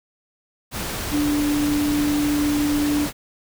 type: tone in noise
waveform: sine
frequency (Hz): 293.7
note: D4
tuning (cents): 0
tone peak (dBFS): -18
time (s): 1.1-3.08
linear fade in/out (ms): 50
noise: pink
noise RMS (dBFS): -28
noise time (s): 0.71-3.13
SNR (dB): +7
effects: none